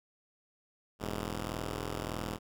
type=tone pair together; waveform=5% pulse; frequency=41.67 / 103.83 Hz; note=E1 / G#2; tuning=+19 / 0 cents; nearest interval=octave + major third; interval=1581 cents; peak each=-26 / -28 dBFS; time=0.99-2.39 s; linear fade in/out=50 ms; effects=none